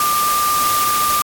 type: tone in noise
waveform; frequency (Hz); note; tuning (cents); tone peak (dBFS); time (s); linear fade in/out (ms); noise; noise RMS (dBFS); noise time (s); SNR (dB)
sine; 1192; D6; +25; -15; 0-1.22; 2; white; -21; 0-1.22; +3
effects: AAC 64 kbps